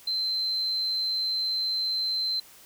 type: tone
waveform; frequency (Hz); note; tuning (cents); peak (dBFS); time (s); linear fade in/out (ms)
sine; 4095; C8; -38; -25; 0.07-2.4; 5
effects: white hiss -52 dBFS RMS until 2.65 s